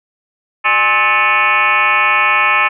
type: tone with frequency modulation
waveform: sine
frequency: 1760 Hz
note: A6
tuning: in tune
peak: -9 dBFS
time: 0.64-2.69 s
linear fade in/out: 20 ms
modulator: 232 Hz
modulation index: 3.7
effects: none